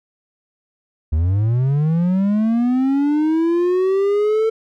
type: linear sweep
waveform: triangle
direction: up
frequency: 73.42 to 448.4 Hz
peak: -12 dBFS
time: 1.12-4.5 s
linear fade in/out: 10 ms
effects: none